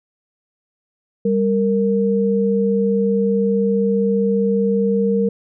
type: tone pair together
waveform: sine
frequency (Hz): 197.9 / 462.7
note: G3 / A#4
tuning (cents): +17 / -13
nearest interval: octave + minor third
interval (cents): 1470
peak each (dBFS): -17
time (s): 1.25-5.29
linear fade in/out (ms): 5
effects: none